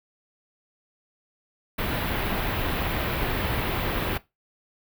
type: band-stop noise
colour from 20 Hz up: pink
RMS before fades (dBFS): -27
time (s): 1.78-4.18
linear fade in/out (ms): 10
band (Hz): 3500 to 14000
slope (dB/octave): 24
effects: noise-tail reverb RT60 0.2 s tail -18 dB re dry